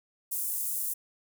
pink high-pass noise, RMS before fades -32 dBFS, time 0.31-0.94 s, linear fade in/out 10 ms, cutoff 9300 Hz, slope 24 dB/octave, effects none

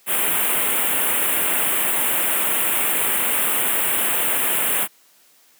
white band-stop noise, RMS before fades -20 dBFS, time 0.06-4.88 s, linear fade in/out 50 ms, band 3200 to 8400 Hz, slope 48 dB/octave, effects white hiss -55 dBFS RMS until 5.59 s + high-pass 200 Hz 12 dB/octave

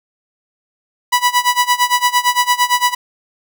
sawtooth tone with tremolo, 983 Hz, B5, 8 cents flat, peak -5 dBFS, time 1.12-2.95 s, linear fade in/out 10 ms, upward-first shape sine, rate 8.8 Hz, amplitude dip 90%, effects none

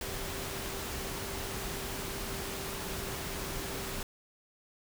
sine tone in noise, 390.5 Hz, G4, 7 cents flat, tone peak -45 dBFS, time 0.01-4.03 s, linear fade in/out 2 ms, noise pink, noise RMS -38 dBFS, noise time 0.01-4.03 s, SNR -10 dB, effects none

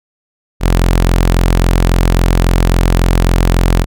sawtooth tone, 43.65 Hz, F1, in tune, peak -4 dBFS, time 0.6-3.86 s, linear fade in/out 50 ms, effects none

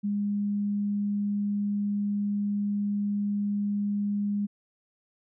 sine tone, 204.2 Hz, G#3, 29 cents flat, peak -25 dBFS, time 0.03-4.47 s, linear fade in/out 20 ms, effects none

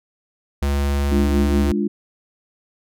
square tone with pitch glide, 70.5 to 71.07 Hz, C#2 to C#2, +30 to +44 cents, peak -18 dBFS, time 0.62-1.72 s, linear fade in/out 5 ms, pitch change +14 cents, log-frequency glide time 1.01-1.53 s
sine chord, D diminished, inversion second, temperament equal, 207.7 / 293.7 / 349.2 Hz, Ab3 / D4 / F4, 0 / 0 / 0 cents, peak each -20 / -24 / -24 dBFS, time 1.11-1.88 s, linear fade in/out 10 ms
effects none

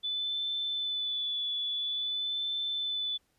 sine tone with vibrato, 3484 Hz, A7, 18 cents flat, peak -30 dBFS, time 0.03-3.18 s, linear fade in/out 20 ms, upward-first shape sine, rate 0.49 Hz, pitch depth 24 cents each way, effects pink hiss -73 dBFS RMS until 3.38 s + resampled to 32000 Hz

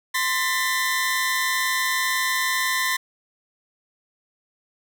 sawtooth tone cluster, 1042 / 1784 / 1984 Hz, C6 / A6 / B6, -7 / +23 / +7 cents, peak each -22 dBFS, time 0.14-2.97 s, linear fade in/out 10 ms, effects none

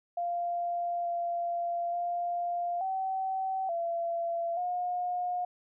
sine tone with pitch steps, 695 / 690 / 698 / 764 / 679 / 717 Hz, F5 / F5 / F5 / G5 / F5 / F5, -9 / -21 / -1 / -45 / -49 / +45 cents, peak -29 dBFS, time 0.17-5.45 s, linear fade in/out 5 ms, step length 880 ms, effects none

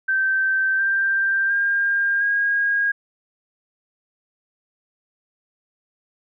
sine tone with pitch steps, 1553 / 1579.2 / 1605.9 / 1633 Hz, G6 / G6 / G6 / G#6, -17 / +12 / +41 / -30 cents, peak -17 dBFS, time 0.08-2.92 s, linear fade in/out 10 ms, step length 710 ms, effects none

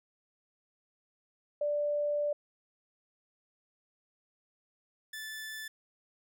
sine / sawtooth tone pair in turn, 587.3 / 1750.3 Hz, D5 / A6, 0 / -10 cents, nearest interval octave + perfect fifth, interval 1890 cents, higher second, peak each -28 / -36 dBFS, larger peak first, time 1.61-2.33 / 5.13-5.68 s, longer first, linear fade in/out 5 ms, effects none

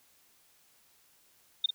sine tone with echo, 3654 Hz, A#7, 35 cents flat, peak -22 dBFS, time 1.64-1.66 s, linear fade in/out 5 ms, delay 47 ms, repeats 1, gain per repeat -6 dB, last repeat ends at 1.707 s, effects white hiss -65 dBFS RMS until 1.74 s

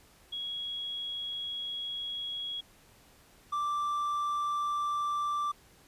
sine / triangle tone pair in turn, 3322 / 1174.5 Hz, G#7 / D6, 0 / 0 cents, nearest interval octave + tritone, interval 1800 cents, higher first, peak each -34 / -27 dBFS, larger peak second, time 0.32-2.61 / 3.52-5.52 s, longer first, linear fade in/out 10 ms, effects pink hiss -60 dBFS RMS until 5.87 s + resampled to 32000 Hz

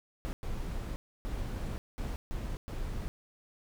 brown noise bursts at uneven times, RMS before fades -36 dBFS, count 6, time 0.25-0.33 / 0.43-0.96 / 1.25-1.78 / 1.98-2.16 / 2.31-2.57 / 2.68-3.08 s, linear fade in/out 0 ms, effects none

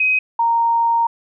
sine tone pair in turn, 2522 / 927.9 Hz, D#7 / A#5, +23 / -8 cents, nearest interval octave + perfect fourth, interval 1731 cents, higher first, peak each -13 dBFS, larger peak neither, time 0-0.19 / 0.39-1.07 s, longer second, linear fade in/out 5 ms, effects none

